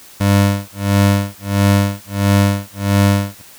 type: tone with tremolo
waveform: 25% pulse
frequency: 100 Hz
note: G2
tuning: 35 cents sharp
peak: -5 dBFS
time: 0.2-3.42 s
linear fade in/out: 10 ms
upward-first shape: sine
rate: 1.5 Hz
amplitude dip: 100%
effects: white hiss -41 dBFS RMS until 3.58 s